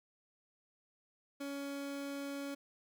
30% pulse tone, 280.3 Hz, C#4, 19 cents sharp, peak -37 dBFS, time 1.4-2.55 s, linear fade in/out 10 ms, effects none

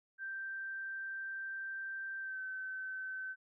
sine tone with pitch glide, 1568 to 1532.2 Hz, G6 to G6, 0 to -40 cents, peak -39 dBFS, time 0.18-3.36 s, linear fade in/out 50 ms, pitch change -40 cents, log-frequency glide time 2.2-2.4 s, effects none

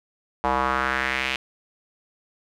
square tone with band-pass filter sweep, 65.41 Hz, C2, in tune, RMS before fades -24 dBFS, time 0.44-1.36 s, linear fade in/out 0 ms, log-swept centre 880 to 2700 Hz, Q 2.6, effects none

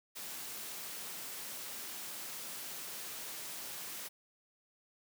white high-pass noise, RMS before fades -44 dBFS, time 0.15-4.09 s, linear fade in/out 20 ms, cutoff 140 Hz, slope 12 dB/octave, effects none

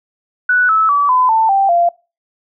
sine tone with pitch steps, 1480 / 1303.4 / 1147.8 / 1010.9 / 890.2 / 784 / 690.4 Hz, F#6 / E6 / D6 / B5 / A5 / G5 / F5, 0 / -20 / -40 / +40 / +20 / 0 / -20 cents, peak -9 dBFS, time 0.49-1.89 s, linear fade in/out 5 ms, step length 200 ms, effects noise-tail reverb RT60 0.3 s tail -23 dB re dry

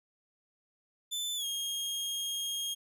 sawtooth tone with pitch glide, 3520 to 3247 Hz, A7 to G#7, 0 to -40 cents, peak -30 dBFS, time 1.11-2.75 s, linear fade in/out 20 ms, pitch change -140 cents, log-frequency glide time 1.36-1.45 s, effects none

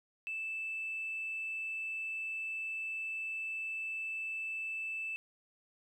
triangle tone with tanh clipping, 2637 Hz, E7, in tune, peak -36 dBFS, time 0.27-5.16 s, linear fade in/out 0 ms, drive 4 dB, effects none

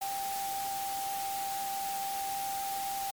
sine tone in noise, 787 Hz, G5, 7 cents sharp, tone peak -33 dBFS, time 0.01-3.11 s, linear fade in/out 10 ms, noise white, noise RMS -40 dBFS, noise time 0.01-3.11 s, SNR +4 dB, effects MP3 96 kbps

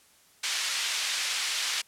pink band-pass noise, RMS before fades -30 dBFS, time 0.43-1.82 s, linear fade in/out 10 ms, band 2300 to 7000 Hz, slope 12 dB/octave, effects white hiss -60 dBFS RMS until 1.87 s + low-pass 12000 Hz 12 dB/octave

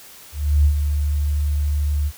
sine tone with ADSR envelope, 73.3 Hz, D2, 3 cents flat, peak -10 dBFS, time 0.32-2.12 s, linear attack 330 ms, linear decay 81 ms, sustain -7 dB, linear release 56 ms, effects white hiss -43 dBFS RMS until 2.17 s

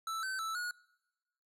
square tone with pitch steps, 1321 / 1535 / 1318 / 1449 Hz, E6 / G6 / E6 / F#6, +3 / -37 / -1 / -37 cents, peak -36 dBFS, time 0.07-0.71 s, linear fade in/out 2 ms, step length 160 ms, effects noise-tail reverb RT60 1.0 s tail -25 dB re dry + low-pass 12000 Hz 12 dB/octave

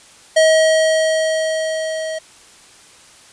square tone with level ramp, 636 Hz, D#5, 38 cents sharp, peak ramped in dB -9 to -23 dBFS, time 0.36-2.19 s, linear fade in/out 10 ms, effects white hiss -45 dBFS RMS until 3.32 s + resampled to 22050 Hz

